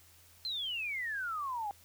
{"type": "exponential sweep", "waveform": "sine", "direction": "down", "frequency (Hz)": [4186, 792], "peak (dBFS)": -34, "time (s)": [0.45, 1.71], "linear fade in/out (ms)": 0, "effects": ["added 86 Hz sine -64 dBFS peak until 1.84 s", "white hiss -61 dBFS RMS until 1.84 s"]}